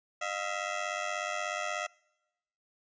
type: ring-modulated tone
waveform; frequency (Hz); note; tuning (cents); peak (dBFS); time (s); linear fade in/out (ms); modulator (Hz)
15% pulse; 659.3; E5; 0; -23; 0.21-1.87; 10; 48.3
effects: noise-tail reverb RT60 1.0 s tail -26 dB re dry + resampled to 16000 Hz